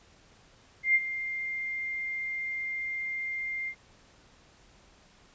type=tone with ADSR envelope; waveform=sine; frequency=2105 Hz; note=C7; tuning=10 cents sharp; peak=-18 dBFS; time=0.83-3.75 s; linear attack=120 ms; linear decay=41 ms; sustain=-13 dB; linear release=72 ms; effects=pink hiss -59 dBFS RMS until 5.34 s + resampled to 16000 Hz